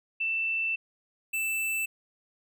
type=tone pair in turn; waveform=sine / square; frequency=2665 / 2650 Hz; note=E7 / E7; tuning=+18 / +9 cents; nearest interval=unison; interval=9 cents; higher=first; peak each=-26 / -28 dBFS; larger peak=first; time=0.2-0.76 / 1.33-1.86 s; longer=first; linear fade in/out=10 ms; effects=none